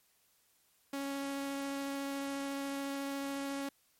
sawtooth tone with vibrato, 277.2 Hz, C#4, in tune, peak -32 dBFS, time 0.93-3.69 s, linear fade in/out 5 ms, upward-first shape triangle, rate 14 Hz, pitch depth 8 cents each way, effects white hiss -71 dBFS RMS until 3.99 s + MP3 64 kbps

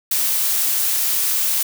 blue noise, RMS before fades -19 dBFS, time 0.11-1.63 s, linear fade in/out 5 ms, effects none

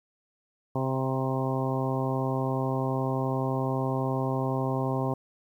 harmonic tone with a mistuned harmonic, 131.8 Hz, C3, 13 cents sharp, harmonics 1 / 2 / 3 / 4 / 5 / 6 / 7 / 8, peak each -29 / -32 / -34 / -35 / -36 / -37 / -37 / -38 dBFS, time 0.75-5.14 s, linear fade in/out 5 ms, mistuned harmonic 7, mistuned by +21 cents, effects 10-bit

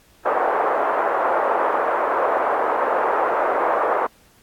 pink band-pass noise, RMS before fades -20 dBFS, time 0.25-4.07 s, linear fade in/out 10 ms, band 480 to 1300 Hz, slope 24 dB/octave, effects pink hiss -55 dBFS RMS until 4.42 s + AAC 64 kbps

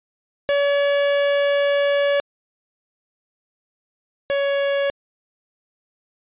45% pulse tone pair in turn, 568 / 559.9 Hz, C#5 / C#5, +42 / +17 cents, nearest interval unison, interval 25 cents, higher first, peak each -16 / -18 dBFS, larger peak first, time 0.49-2.2 / 4.3-4.9 s, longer first, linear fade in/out 0 ms, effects resampled to 8000 Hz

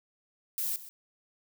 violet noise with echo, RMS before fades -32 dBFS, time 0.58-0.76 s, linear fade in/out 0 ms, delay 130 ms, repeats 1, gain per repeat -15 dB, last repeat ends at 0.89 s, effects none

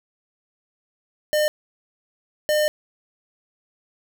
square tone pair in turn, 605 / 605 Hz, D#5 / D#5, -49 / -49 cents, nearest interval unison, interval 0 cents, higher neither, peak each -18 dBFS, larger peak neither, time 1.33-1.48 / 2.49-2.68 s, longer second, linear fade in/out 0 ms, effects none

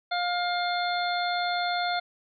harmonic tone, 707 Hz, F5, 21 cents sharp, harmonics 1 / 2 / 3 / 5 / 6, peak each -27 / -32 / -36 / -35 / -36 dBFS, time 0.11-2 s, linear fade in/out 10 ms, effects none

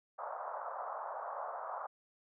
pink band-pass noise, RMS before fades -42 dBFS, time 0.18-1.87 s, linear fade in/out 10 ms, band 580 to 1300 Hz, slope 48 dB/octave, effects none

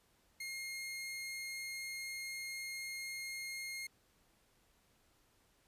sawtooth tone, 2137 Hz, C7, 36 cents sharp, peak -38 dBFS, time 0.4-3.87 s, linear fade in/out 5 ms, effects pink hiss -72 dBFS RMS until 5.67 s + resampled to 32000 Hz

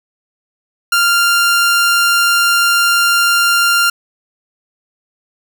sawtooth tone, 1393 Hz, F6, 5 cents flat, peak -6 dBFS, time 0.92-3.9 s, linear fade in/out 5 ms, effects none

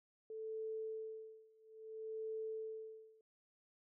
sine tone with tremolo, 440 Hz, A4, in tune, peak -40 dBFS, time 0.3-3.21 s, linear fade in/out 2 ms, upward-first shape sine, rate 0.6 Hz, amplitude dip 95%, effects none

